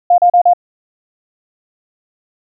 sine tone bursts, 706 Hz, F5, 19 cents sharp, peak -5 dBFS, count 4, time 0.1-0.535 s, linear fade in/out 5 ms, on 81 ms, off 37 ms, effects none

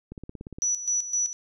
click train, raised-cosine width 3 ms, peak -25 dBFS, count 9, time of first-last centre 0.12-0.585 s, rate 17.2 Hz
sine tone with tremolo, 5910 Hz, F#8, 3 cents flat, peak -22 dBFS, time 0.62-1.33 s, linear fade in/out 0 ms, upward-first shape square, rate 3.9 Hz, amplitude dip 70%
effects none

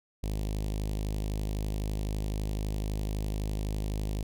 sawtooth tone with notch filter, 51.91 Hz, G#1, in tune, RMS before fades -32 dBFS, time 0.23-4.23 s, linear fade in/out 5 ms, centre 1400 Hz, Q 0.53, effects none

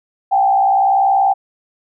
sine tone with frequency modulation, 784 Hz, G5, in tune, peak -10 dBFS, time 0.31-1.34 s, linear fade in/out 20 ms, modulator 60.7 Hz, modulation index 0.79, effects none

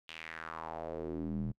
square tone with band-pass filter sweep, 40.46 Hz, E1, 32 cents flat, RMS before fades -40 dBFS, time 0.08-1.52 s, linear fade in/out 10 ms, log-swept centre 3100 to 150 Hz, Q 3.2, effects noise-tail reverb RT60 0.1 s tail -26 dB re dry

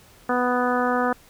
harmonic tone, 247.7 Hz, B3, 5 cents sharp, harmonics 1 / 2 / 3 / 4 / 5 / 6 / 7, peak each -25 / -25 / -26 / -29 / -27 / -29 / -34 dBFS, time 0.29-1.13 s, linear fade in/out 5 ms, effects pink hiss -52 dBFS RMS until 1.29 s

